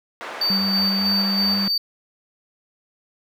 white band-pass noise, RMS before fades -33 dBFS, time 0.21-1.68 s, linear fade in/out 0 ms, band 470 to 1500 Hz, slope 12 dB/octave
triangle tone with tremolo, 4600 Hz, D8, 37 cents flat, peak -17 dBFS, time 0.41-1.78 s, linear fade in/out 5 ms, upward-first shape square, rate 3.1 Hz, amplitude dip 30%
sine tone with pitch glide, 194.5 to 197.79 Hz, G3 to G3, -13 to +16 cents, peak -22 dBFS, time 0.5-1.68 s, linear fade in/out 2 ms, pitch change +29 cents, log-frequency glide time 0.81-1.13 s
effects none

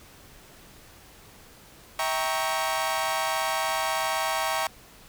sawtooth chord, E diminished seventh, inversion none, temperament equal with one note detuned, 647.6 / 784 / 932.3 / 1108.7 Hz, E5 / G5 / Bb5 / Db6, -31 / 0 / 0 / 0 cents, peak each -27 dBFS, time 1.99-4.67 s, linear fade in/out 2 ms, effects pink hiss -51 dBFS RMS until 5.08 s

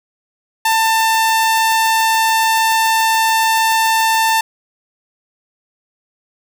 sawtooth tone, 893 Hz, A5, 25 cents sharp, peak -8 dBFS, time 0.65-4.41 s, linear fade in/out 5 ms, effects 7-bit

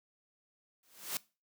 white noise with exponential growth, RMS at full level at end -33 dBFS, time 0.83-1.17 s, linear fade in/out 2 ms, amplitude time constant 73 ms, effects noise-tail reverb RT60 0.3 s tail -21 dB re dry + high-pass 150 Hz 12 dB/octave

